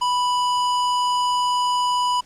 sine tone with hard clipping, 987.8 Hz, B5, in tune, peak -20 dBFS, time 0.01-2.21 s, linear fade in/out 10 ms, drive 16 dB, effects pink hiss -52 dBFS RMS until 2.25 s + low-pass 9000 Hz 12 dB/octave

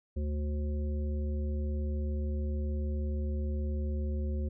harmonic tone with a mistuned harmonic, 73.42 Hz, D2, in tune, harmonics 1 / 3 / 5 / 7, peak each -30 / -40 / -44 / -47 dBFS, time 0.16-4.49 s, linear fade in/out 10 ms, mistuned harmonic 7, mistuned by +49 cents, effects none

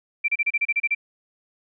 sine tone bursts, 2349 Hz, D7, in tune, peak -18 dBFS, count 10, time 0.24-0.949 s, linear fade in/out 10 ms, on 43 ms, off 31 ms, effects none

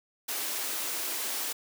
white high-pass noise, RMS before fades -33 dBFS, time 0.28-1.53 s, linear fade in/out 10 ms, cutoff 250 Hz, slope 48 dB/octave, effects none

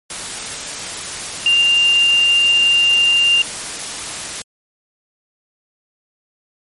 sine tone in noise, 2794 Hz, F7, in tune, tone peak -10 dBFS, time 1.46-3.42 s, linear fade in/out 2 ms, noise white, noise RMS -26 dBFS, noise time 0.1-4.42 s, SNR +13 dB, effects MP3 48 kbps

